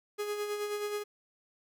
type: tone with tremolo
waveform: 45% pulse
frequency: 415.3 Hz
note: G#4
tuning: in tune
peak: -31 dBFS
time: 0.18-1.04 s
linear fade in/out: 20 ms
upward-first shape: sine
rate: 9.4 Hz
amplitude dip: 45%
effects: none